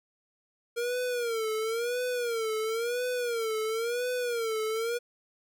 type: tone with vibrato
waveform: square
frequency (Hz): 466.2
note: A#4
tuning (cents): 0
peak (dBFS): -29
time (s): 0.76-4.99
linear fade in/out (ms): 20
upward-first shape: sine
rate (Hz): 0.97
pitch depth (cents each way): 120
effects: none